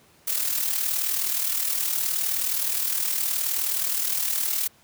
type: noise with amplitude modulation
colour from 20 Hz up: blue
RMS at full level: -23 dBFS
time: 0.27-4.68 s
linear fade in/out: 10 ms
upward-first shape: sine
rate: 39.2 Hz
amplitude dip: 55%
effects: pink hiss -57 dBFS RMS until 4.83 s + high-pass 80 Hz 12 dB/octave